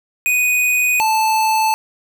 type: tone pair in turn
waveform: square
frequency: 2486 / 876.7 Hz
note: D#7 / A5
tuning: -2 / -7 cents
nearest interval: octave + tritone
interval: 1805 cents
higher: first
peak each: -14 / -14 dBFS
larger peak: neither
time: 0.26-1 / 1-1.74 s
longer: neither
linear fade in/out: 0 ms
effects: none